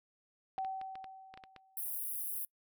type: tone with exponential decay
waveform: sine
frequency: 765 Hz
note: G5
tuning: 42 cents flat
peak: -33 dBFS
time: 0.58-2.01 s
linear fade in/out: 0 ms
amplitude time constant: 310 ms
type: clicks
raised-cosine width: 0.3 ms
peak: -34 dBFS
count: 9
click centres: 0.586 / 0.648 / 0.814 / 0.955 / 1.043 / 1.34 / 1.375 / 1.438 / 1.563 s
type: high-pass noise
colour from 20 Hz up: white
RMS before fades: -39 dBFS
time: 1.77-2.45 s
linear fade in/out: 2 ms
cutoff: 9600 Hz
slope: 96 dB/octave
effects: noise-tail reverb RT60 0.1 s tail -25 dB re dry